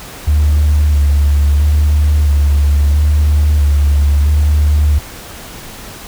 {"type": "tone with vibrato", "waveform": "sine", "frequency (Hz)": 73.42, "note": "D2", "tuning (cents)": 0, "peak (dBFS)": -6, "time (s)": [0.27, 4.99], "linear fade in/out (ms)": 10, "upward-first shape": "square", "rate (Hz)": 0.75, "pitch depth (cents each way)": 29, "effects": ["tanh soft clip ceiling -4 dBFS", "pink hiss -31 dBFS RMS until 6.07 s"]}